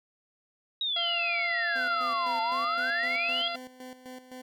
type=exponential two-way sweep; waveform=sine; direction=down then up; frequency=3841 to 880 to 3355 Hz; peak=-27 dBFS; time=0.81-3.48 s; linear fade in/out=2 ms; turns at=2.41 s
type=harmonic tone; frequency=687 Hz; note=F5; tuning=29 cents flat; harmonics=1 / 2 / 3 / 4 / 5 / 6 / 7; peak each=-35 / -38 / -40 / -41 / -42 / -43 / -43 dBFS; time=0.96-3.56 s; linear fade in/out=5 ms
type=tone with tremolo; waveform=20% pulse; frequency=254.8 Hz; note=C4; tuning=46 cents flat; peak=-36 dBFS; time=1.75-4.42 s; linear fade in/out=10 ms; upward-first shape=square; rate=3.9 Hz; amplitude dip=70%
effects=none